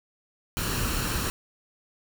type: noise with comb filter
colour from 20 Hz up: pink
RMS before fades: -28 dBFS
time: 0.57-1.3 s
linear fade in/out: 0 ms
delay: 0.71 ms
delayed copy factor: +0.5
effects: none